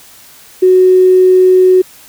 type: tone with tanh clipping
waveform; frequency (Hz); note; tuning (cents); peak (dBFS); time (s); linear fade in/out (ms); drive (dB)
triangle; 370; F#4; 0; -3; 0.62-1.82; 10; 3
effects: white hiss -39 dBFS RMS until 2.08 s